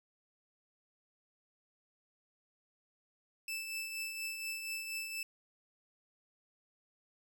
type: tone with tremolo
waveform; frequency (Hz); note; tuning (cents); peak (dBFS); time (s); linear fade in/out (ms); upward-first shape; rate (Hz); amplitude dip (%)
sawtooth; 2637; E7; 0; -33; 3.48-5.23; 2; triangle; 4.2; 50
effects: none